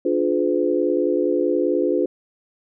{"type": "chord", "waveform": "sine", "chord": "D diminished seventh", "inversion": "none", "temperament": "just", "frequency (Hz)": [293.7, 352.4, 422.9, 507.5], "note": ["D4", "F4", "Ab4", "Cb5"], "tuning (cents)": [0, 16, 31, 47], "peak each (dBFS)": [-23, -21, -24, -23], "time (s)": [0.05, 2.06], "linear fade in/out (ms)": 5, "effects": []}